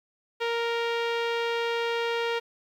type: tone with low-pass filter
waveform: sawtooth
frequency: 466.2 Hz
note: A#4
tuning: in tune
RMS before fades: -28 dBFS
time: 0.4-2.4 s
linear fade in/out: 20 ms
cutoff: 3200 Hz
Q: 1.6
effects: 10-bit